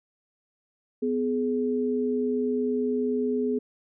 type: tone pair together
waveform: sine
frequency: 250.5 / 421.3 Hz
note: B3 / G#4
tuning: +25 / +25 cents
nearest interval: major sixth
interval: 900 cents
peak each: -26 dBFS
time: 1.02-3.59 s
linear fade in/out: 10 ms
effects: none